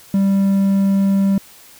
triangle tone, 196 Hz, G3, in tune, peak -10 dBFS, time 0.14-1.38 s, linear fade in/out 2 ms, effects white hiss -44 dBFS RMS until 1.79 s

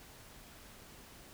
silence, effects pink hiss -55 dBFS RMS until 1.33 s

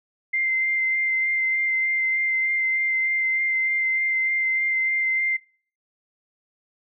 sine tone with vibrato, 2086 Hz, C7, 6 cents flat, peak -20 dBFS, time 0.33-5.37 s, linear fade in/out 10 ms, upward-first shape sine, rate 3.3 Hz, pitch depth 12 cents each way, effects noise-tail reverb RT60 0.5 s tail -26 dB re dry

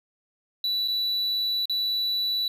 triangle tone with dropouts, 3951 Hz, B7, in tune, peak -22 dBFS, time 0.64-2.48 s, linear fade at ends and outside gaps 2 ms, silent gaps 0.877-0.882 / 1.656-1.696 s, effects none

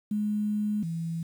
sine tone pair in turn, 210 / 165.47 Hz, G#3 / E3, +19 / +7 cents, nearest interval major third, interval 412 cents, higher first, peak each -25 / -29 dBFS, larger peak first, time 0.11-0.83 / 0.83-1.23 s, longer first, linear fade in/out 5 ms, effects 9-bit

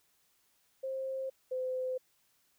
sine tone pair in turn, 530 / 512.8 Hz, C5 / C5, +22 / -35 cents, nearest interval minor second, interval 57 cents, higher first, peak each -34 / -32 dBFS, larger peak second, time 0.83-1.3 / 1.51-1.98 s, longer neither, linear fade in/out 10 ms, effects white hiss -72 dBFS RMS until 2.58 s

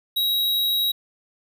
square tone, 3836 Hz, A#7, 49 cents sharp, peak -20 dBFS, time 0.16-0.92 s, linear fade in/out 10 ms, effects none

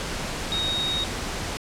sine tone in noise, 3755 Hz, A#7, 12 cents sharp, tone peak -24 dBFS, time 0.52-1.04 s, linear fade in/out 0 ms, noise pink, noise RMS -30 dBFS, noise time 0-1.57 s, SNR +3 dB, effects low-pass 8000 Hz 12 dB/octave

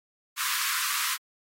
pink high-pass noise, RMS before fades -29 dBFS, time 0.36-1.18 s, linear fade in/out 50 ms, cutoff 1000 Hz, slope 96 dB/octave, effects AAC 48 kbps

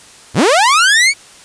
sawtooth linear sweep, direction up, 65.8 to 2300 Hz, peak -4 dBFS, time 0.34-1.14 s, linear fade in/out 50 ms, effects white hiss -40 dBFS RMS until 1.44 s + resampled to 22050 Hz

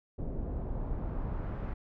brown noise with low-pass filter sweep, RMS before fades -35 dBFS, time 0.18-1.74 s, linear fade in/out 10 ms, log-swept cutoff 540 to 1600 Hz, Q 1.1, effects none

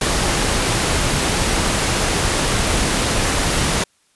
pink noise, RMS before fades -18 dBFS, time 0.01-3.84 s, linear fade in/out 5 ms, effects white hiss -60 dBFS RMS until 4.15 s + resampled to 24000 Hz

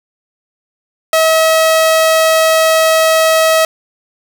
sawtooth tone, 642 Hz, E5, 46 cents flat, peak -4 dBFS, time 1.13-3.65 s, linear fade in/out 2 ms, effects none

